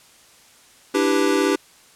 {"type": "chord", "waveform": "square", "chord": "E minor seventh", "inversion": "third", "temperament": "equal", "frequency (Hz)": [293.7, 329.6, 392, 493.9], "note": ["D4", "E4", "G4", "B4"], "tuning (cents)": [0, 0, 0, 0], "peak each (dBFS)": [-22, -25, -21, -26], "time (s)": [0.94, 1.56], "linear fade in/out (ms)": 10, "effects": ["white hiss -51 dBFS RMS until 1.95 s", "low-pass 10000 Hz 12 dB/octave"]}